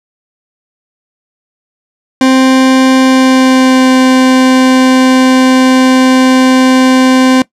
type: tone with pitch glide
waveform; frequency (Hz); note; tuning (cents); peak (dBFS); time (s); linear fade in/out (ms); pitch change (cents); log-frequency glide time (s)
40% pulse; 261.6 to 258.7; C4 to C4; 0 to -19; -3; 2.21-7.42; 2; -19; 2.97-3.92
effects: noise-tail reverb RT60 0.1 s tail -20 dB re dry + low-pass 8000 Hz 12 dB/octave